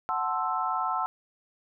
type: chord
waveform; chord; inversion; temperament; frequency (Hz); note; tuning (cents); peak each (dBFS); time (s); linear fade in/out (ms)
sine; F# half-diminished seventh; none; equal; 740 / 880 / 1046.5 / 1318.5; F#5 / A5 / C6 / E6; 0 / 0 / 0 / 0; -32 / -32 / -32 / -30; 0.09-1.06; 0
effects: none